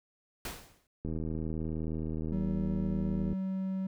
pink noise with exponential decay, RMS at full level -36 dBFS, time 0.45-0.87 s, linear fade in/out 2 ms, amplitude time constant 90 ms
click train, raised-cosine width 3 ms, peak -24 dBFS, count 182, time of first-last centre 1.05-3.33 s, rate 79.4 Hz
triangle tone, 190 Hz, F#3, 46 cents sharp, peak -29 dBFS, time 2.32-3.87 s, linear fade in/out 5 ms
effects none

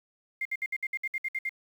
sine tone bursts, 2110 Hz, C7, 14 cents sharp, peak -28 dBFS, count 11, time 0.41-1.493 s, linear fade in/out 5 ms, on 43 ms, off 61 ms, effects 9-bit

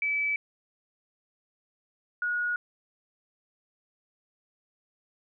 sine tone pair in turn, 2301 / 1449.5 Hz, D7 / F#6, -36 / -36 cents, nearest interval minor sixth, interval 800 cents, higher first, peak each -25 / -26 dBFS, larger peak first, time 0.02-0.36 / 2.22-2.56 s, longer neither, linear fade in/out 2 ms, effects none

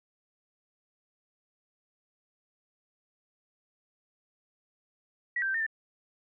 sine tone with pitch steps, 1929 / 1576 / 1560 / 1820 / 1780 Hz, B6 / G6 / G6 / A#6 / A6, -41 / +9 / -9 / -42 / +20 cents, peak -27 dBFS, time 5.36-5.665 s, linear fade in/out 5 ms, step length 61 ms, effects none

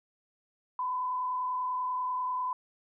sine tone with frequency modulation, 1007 Hz, B5, 33 cents sharp, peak -29 dBFS, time 0.79-2.53 s, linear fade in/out 2 ms, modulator 30.2 Hz, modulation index 0.51, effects none

